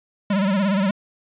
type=tone with vibrato; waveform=square; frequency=196 Hz; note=G3; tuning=in tune; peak=-18 dBFS; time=0.3-0.91 s; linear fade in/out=5 ms; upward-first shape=sine; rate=17 Hz; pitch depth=100 cents each way; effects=resampled to 8000 Hz + 9-bit